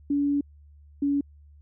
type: tone pair in turn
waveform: sine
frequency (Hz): 285.4 / 283.4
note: D4 / C#4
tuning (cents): -49 / +38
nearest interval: unison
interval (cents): 13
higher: first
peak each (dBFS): -21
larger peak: neither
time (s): 0.1-0.41 / 1.02-1.21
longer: first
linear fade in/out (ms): 5
effects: added 73 Hz sine -49 dBFS peak until 1.61 s